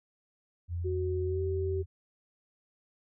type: tone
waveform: sine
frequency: 86.3 Hz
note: F2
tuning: 20 cents flat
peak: -31 dBFS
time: 0.68-1.86 s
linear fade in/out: 50 ms
type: tone with pitch glide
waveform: sine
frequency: 370 to 383.5 Hz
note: F#4 to G4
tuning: 0 to -38 cents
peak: -31 dBFS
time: 0.84-1.83 s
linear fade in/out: 20 ms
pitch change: +62 cents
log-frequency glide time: 1.25-1.41 s
effects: none